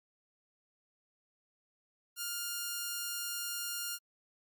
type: tone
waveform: 5% pulse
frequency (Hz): 1410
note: F6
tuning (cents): +16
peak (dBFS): -24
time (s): 2.16-3.99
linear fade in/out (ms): 50
effects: MP3 96 kbps